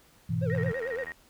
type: chord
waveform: sine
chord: E major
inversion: first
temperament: equal with one note detuned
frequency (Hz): 103.83 / 124.47 / 164.81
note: G#2 / B2 / E3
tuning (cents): 0 / +14 / 0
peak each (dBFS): -32 / -31 / -29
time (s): 0.29-0.72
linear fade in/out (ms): 10
type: tone with vibrato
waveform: triangle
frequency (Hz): 490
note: B4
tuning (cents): -14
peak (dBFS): -29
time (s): 0.41-1.05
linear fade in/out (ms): 20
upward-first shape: sine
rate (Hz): 8.9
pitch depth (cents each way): 180
type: tone bursts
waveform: sine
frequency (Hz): 1870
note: A#6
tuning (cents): +5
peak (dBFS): -35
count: 8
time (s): 0.5-1.119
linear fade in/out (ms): 0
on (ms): 52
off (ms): 29
type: click train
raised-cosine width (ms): 0.5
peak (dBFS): -30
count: 48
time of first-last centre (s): 0.55-1.119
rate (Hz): 82.6
effects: pink hiss -60 dBFS RMS until 1.29 s